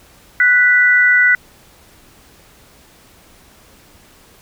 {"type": "tone pair together", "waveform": "sine", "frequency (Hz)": [1480, 1973.5], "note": ["F#6", "B6"], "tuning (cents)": [0, -2], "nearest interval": "perfect fourth", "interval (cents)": 498, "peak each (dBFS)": -11, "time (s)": [0.4, 1.35], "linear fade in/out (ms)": 2, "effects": ["pink hiss -47 dBFS RMS until 4.41 s"]}